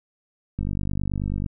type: click train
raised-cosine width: 5 ms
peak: -15 dBFS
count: 44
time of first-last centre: 0.59-1.462 s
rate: 49.3 Hz
effects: none